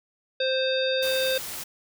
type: harmonic tone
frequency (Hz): 523.3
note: C5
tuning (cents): 0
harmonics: 1 / 3 / 5 / 7 / 9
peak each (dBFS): -24 / -32 / -34 / -29 / -35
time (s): 0.4-1.38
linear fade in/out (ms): 5
type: noise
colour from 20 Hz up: white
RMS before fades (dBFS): -35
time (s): 1.02-1.64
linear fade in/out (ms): 10
effects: none